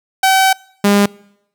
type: tone pair in turn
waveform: sawtooth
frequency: 765 / 202.6 Hz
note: G5 / G#3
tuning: -42 / -43 cents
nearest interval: octave + major seventh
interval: 2301 cents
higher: first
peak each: -5 dBFS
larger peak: neither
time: 0.23-0.53 / 0.84-1.06 s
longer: first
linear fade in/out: 5 ms
effects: noise-tail reverb RT60 0.8 s tail -25 dB re dry